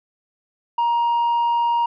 sine tone with tanh clipping, 942 Hz, A#5, 18 cents sharp, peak -17 dBFS, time 0.78-1.86 s, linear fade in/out 5 ms, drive 2 dB, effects none

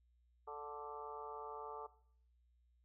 harmonic tone with a mistuned harmonic, 146.83 Hz, D3, in tune, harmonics 3 / 4 / 5 / 6 / 7 / 8 / 9, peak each -50 / -57 / -54 / -50 / -59 / -51 / -63 dBFS, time 0.47-1.87 s, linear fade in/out 10 ms, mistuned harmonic 7, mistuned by +31 cents, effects noise-tail reverb RT60 0.6 s tail -18 dB re dry + added 60 Hz sine -70 dBFS peak until 2.84 s

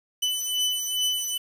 sawtooth beating tone pair, 2997 / 2999.4 Hz, F#7 / F#7, +22 / +23 cents, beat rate 2.4 Hz, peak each -23 / -25 dBFS, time 0.22-1.38 s, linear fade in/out 10 ms, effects resampled to 32000 Hz + 8-bit

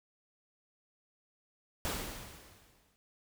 pink noise with exponential decay, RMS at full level -34 dBFS, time 1.85-2.96 s, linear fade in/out 0 ms, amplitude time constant 240 ms, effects none

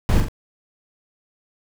brown noise with echo, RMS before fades -17 dBFS, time 0.09-0.2 s, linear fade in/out 0 ms, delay 42 ms, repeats 2, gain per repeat -5 dB, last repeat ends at 0.284 s, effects none

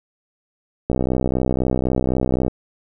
click train, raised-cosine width 2 ms, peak -6 dBFS, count 102, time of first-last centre 0.9-2.481 s, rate 63.9 Hz, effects none

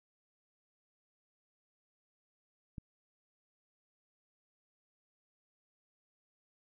click, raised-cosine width 5 ms, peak -30 dBFS, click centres 2.782 s, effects none

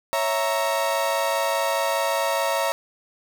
35% pulse chord, A# diminished, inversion first, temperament equal, 554.4 / 659.3 / 932.3 Hz, C#5 / E5 / A#5, 0 / 0 / 0 cents, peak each -24 dBFS, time 0.13-2.72 s, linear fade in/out 0 ms, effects none

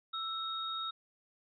sine tone pair together, 1323 / 3742 Hz, E6 / A#7, +6 / +6 cents, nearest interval octave + tritone, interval 1800 cents, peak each -38 / -38 dBFS, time 0.13-0.91 s, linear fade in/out 10 ms, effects none

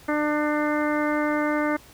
harmonic tone, 299.1 Hz, D4, 32 cents sharp, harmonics 1 / 2 / 3 / 4 / 5 / 6 / 7, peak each -24 / -27 / -32 / -31 / -32 / -35 / -34 dBFS, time 0.08-1.77 s, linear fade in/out 10 ms, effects pink hiss -50 dBFS RMS until 1.93 s

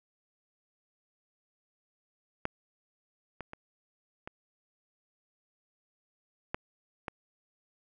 clicks, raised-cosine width 0.5 ms, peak -15 / -24 / -27 / -25 / -16 / -20 dBFS, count 6, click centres 2.454 / 3.407 / 3.534 / 4.275 / 6.545 / 7.082 s, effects none

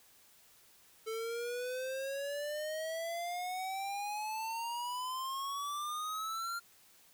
square exponential sweep, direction up, 440 to 1396.9 Hz, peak -37 dBFS, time 1.06-6.6 s, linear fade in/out 20 ms, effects white hiss -63 dBFS RMS until 7.13 s

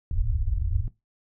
pink low-pass noise, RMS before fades -25 dBFS, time 0.11-0.88 s, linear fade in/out 2 ms, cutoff 110 Hz, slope 96 dB/octave, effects noise-tail reverb RT60 0.2 s tail -17 dB re dry

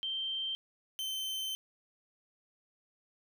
sine / 40% pulse tone pair in turn, 3136 / 3089 Hz, G7 / G7, 0 / -26 cents, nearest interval unison, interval 26 cents, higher first, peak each -33 / -34 dBFS, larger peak first, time 0.03-0.55 / 0.99-1.55 s, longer second, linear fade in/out 0 ms, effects none

